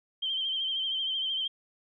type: tone with vibrato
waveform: sine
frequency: 3136 Hz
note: G7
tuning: in tune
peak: -28 dBFS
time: 0.22-1.48 s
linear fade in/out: 10 ms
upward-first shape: sine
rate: 13 Hz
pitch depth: 47 cents each way
effects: none